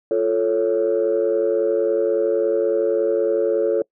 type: chord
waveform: sine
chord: F augmented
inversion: none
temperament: equal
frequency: 349.2 / 440 / 554.4 Hz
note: F4 / A4 / C#5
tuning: 0 / 0 / 0 cents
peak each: -22 / -18 / -20 dBFS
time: 0.11-3.82 s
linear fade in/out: 2 ms
effects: noise-tail reverb RT60 0.1 s tail -26 dB re dry + tanh soft clip ceiling -10 dBFS